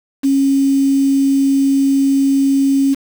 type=tone with quantisation; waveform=sine; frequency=273.8 Hz; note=C#4; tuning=21 cents flat; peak=-10 dBFS; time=0.23-2.95 s; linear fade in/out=20 ms; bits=5; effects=none